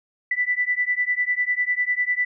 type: beating tone pair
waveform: sine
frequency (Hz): 1975.5 / 1985.5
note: B6 / B6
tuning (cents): 0 / +9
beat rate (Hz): 10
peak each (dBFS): -23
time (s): 0.31-2.25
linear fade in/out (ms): 5
effects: none